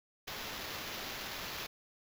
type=noise with sample-and-hold; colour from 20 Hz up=violet; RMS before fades=-42 dBFS; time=0.27-1.67 s; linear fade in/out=10 ms; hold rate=8820 Hz; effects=none